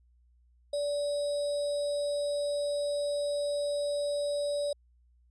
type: tone with sample-and-hold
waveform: sine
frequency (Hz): 579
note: D5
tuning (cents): -25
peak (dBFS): -28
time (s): 0.73-4.73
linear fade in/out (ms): 5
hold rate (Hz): 4410
effects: added 60 Hz sine -61 dBFS peak until 5.3 s + resampled to 22050 Hz